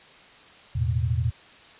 sine chord, E suspended fourth, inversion none, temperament equal, 82.41 / 110 / 123.47 Hz, E2 / A2 / B2, 0 / 0 / 0 cents, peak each -26 dBFS, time 0.75-1.31 s, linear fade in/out 10 ms, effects white hiss -50 dBFS RMS until 1.79 s + resampled to 8000 Hz

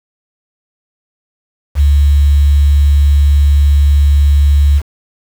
sine tone with quantisation, 71.8 Hz, D2, 39 cents flat, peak -5 dBFS, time 1.75-4.82 s, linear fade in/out 50 ms, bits 5, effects none

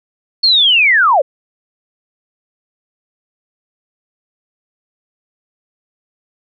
sine linear sweep, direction down, 4395 to 491.7 Hz, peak -7 dBFS, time 0.43-1.22 s, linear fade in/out 10 ms, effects none

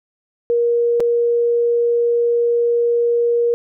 sine tone with dropouts, 472.9 Hz, A#4, 25 cents sharp, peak -13 dBFS, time 0.5-3.54 s, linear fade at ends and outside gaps 0 ms, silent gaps 0.999-1.004 s, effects none

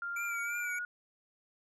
sine tone with pitch glide, 1396.9 to 1448.7 Hz, F6 to F#6, 0 to -37 cents, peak -35 dBFS, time 0.02-0.85 s, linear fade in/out 2 ms, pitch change +63 cents, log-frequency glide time 0.37-0.66 s
square tone with vibrato, 2315 Hz, D7, 25 cents flat, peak -38 dBFS, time 0.16-0.79 s, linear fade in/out 5 ms, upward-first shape triangle, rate 3 Hz, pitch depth 56 cents each way
effects resampled to 32000 Hz

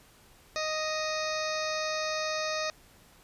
harmonic tone with a mistuned harmonic, 622.3 Hz, D#5, in tune, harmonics 1 / 2 / 3 / 4 / 6 / 7 / 8 / 9 / 10, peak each -33 / -36 / -38 / -39 / -41 / -41 / -42 / -43 / -43 dBFS, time 0.56-2.7 s, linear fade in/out 0 ms, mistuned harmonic 9, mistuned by -17 cents, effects pink hiss -58 dBFS RMS until 3.23 s + resampled to 32000 Hz

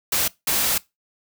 white noise bursts at uneven times, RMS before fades -21 dBFS, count 2, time 0.12-0.28 / 0.47-0.78 s, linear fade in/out 5 ms, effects noise-tail reverb RT60 0.2 s tail -21 dB re dry

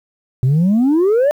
sine exponential sweep, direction up, 122.3 to 609 Hz, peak -8 dBFS, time 0.43-1.31 s, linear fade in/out 0 ms, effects tanh soft clip ceiling -9 dBFS + 8-bit

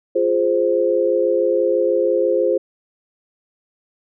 sine chord, F minor, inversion none, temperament equal, 349.2 / 415.3 / 523.3 Hz, F4 / Ab4 / C5, 0 / 0 / 0 cents, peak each -20 / -20 / -17 dBFS, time 0.15-2.58 s, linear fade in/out 10 ms, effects none

